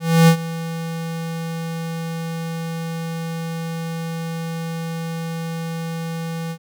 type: tone with ADSR envelope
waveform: square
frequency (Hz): 164.81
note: E3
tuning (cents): 0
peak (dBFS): -8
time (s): 0-6.58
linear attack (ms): 280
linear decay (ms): 82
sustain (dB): -17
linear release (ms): 70
effects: none